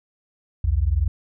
sine tone pair together, 61.74 / 82.41 Hz, B1 / E2, 0 / 0 cents, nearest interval perfect fourth, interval 500 cents, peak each -20 dBFS, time 0.64-1.08 s, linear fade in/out 5 ms, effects none

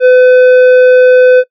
triangle tone with tanh clipping, 505 Hz, B4, 39 cents sharp, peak -3 dBFS, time 0-1.44 s, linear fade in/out 50 ms, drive 13 dB, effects noise-tail reverb RT60 0.1 s tail -21 dB re dry

